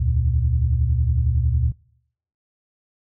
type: tone cluster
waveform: sine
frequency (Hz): 71.2 / 82.1 / 117.6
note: C#2 / E2 / A#2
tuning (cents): +47 / -6 / +16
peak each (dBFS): -19 / -23 / -21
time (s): 0-1.72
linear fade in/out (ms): 10
effects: noise-tail reverb RT60 0.7 s tail -23 dB re dry + tanh soft clip ceiling -7 dBFS